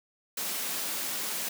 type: high-pass noise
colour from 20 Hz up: white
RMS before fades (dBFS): -33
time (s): 0.37-1.49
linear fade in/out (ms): 5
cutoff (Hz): 150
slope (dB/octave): 48
effects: none